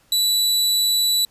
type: tone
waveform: sawtooth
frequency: 3951 Hz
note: B7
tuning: in tune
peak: -13 dBFS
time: 0.12-1.25 s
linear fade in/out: 2 ms
effects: pink hiss -58 dBFS RMS until 1.3 s + resampled to 32000 Hz